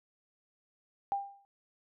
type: tone with exponential decay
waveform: sine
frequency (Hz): 797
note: G5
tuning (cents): +28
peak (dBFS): -26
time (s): 1.12-1.45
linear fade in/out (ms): 0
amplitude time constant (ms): 71
effects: none